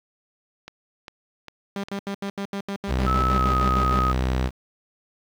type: click train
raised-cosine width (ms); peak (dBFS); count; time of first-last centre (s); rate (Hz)
0.2; -20; 7; 0.68-3.09; 2.49
type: tone bursts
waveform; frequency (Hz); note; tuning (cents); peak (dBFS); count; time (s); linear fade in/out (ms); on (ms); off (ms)
sawtooth; 198.7; G3; +24; -23; 15; 1.76-3.994; 2; 78; 76
type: tone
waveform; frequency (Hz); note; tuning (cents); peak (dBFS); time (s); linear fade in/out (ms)
sawtooth; 63.9; C2; -40; -17; 2.87-4.51; 50
type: tone with pitch glide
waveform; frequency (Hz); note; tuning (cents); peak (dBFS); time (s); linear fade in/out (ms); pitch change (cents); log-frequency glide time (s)
sine; 1300 to 1259.3; E6 to D#6; -24 to +20; -21; 3.06-4.13; 20; -56; 3.27-3.53
effects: low-pass 5000 Hz 12 dB/octave + 8-bit